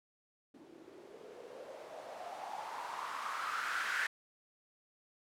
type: noise with low-pass filter sweep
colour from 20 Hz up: violet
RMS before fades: -42 dBFS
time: 0.54-4.07 s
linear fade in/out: 5 ms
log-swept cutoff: 310 to 1700 Hz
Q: 4.9
effects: none